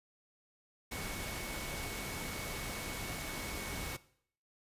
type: tone in noise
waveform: sine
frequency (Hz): 2217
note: C#7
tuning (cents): 0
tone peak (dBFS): -47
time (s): 0.91-3.97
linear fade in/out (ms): 10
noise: pink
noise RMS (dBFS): -41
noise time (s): 0.91-3.97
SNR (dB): -9
effects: noise-tail reverb RT60 0.6 s tail -18 dB re dry + resampled to 32000 Hz